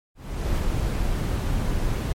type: noise with ADSR envelope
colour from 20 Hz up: brown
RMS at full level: -22 dBFS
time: 0.15-2.13 s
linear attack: 420 ms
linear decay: 41 ms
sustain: -2 dB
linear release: 11 ms
effects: MP3 64 kbps